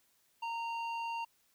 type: tone with low-pass filter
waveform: square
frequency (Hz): 924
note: A#5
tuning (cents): -16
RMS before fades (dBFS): -38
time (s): 0.42-1.25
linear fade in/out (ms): 10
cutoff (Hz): 3000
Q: 1.2
effects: white hiss -72 dBFS RMS until 1.54 s